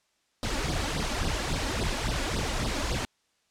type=noise with flanger; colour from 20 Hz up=pink; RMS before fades=-29 dBFS; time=0.43-3.05 s; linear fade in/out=0 ms; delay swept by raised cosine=0.21 to 3.61 ms; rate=3.6 Hz; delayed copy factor=+0.95; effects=white hiss -71 dBFS RMS until 3.5 s + low-pass 7000 Hz 12 dB/octave